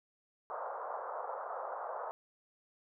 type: band-pass noise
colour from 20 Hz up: pink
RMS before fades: -41 dBFS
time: 0.5-2.11 s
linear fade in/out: 0 ms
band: 510 to 1300 Hz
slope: 48 dB/octave
effects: none